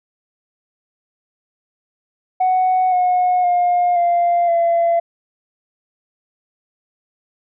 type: tone with pitch steps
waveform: sine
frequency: 742 / 725.9 / 710.1 / 694.7 / 679.6 Hz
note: F#5 / F#5 / F5 / F5 / F5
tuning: +5 / -33 / +29 / -9 / -47 cents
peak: -11 dBFS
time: 2.4-5 s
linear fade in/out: 10 ms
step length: 520 ms
effects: tanh soft clip ceiling -10 dBFS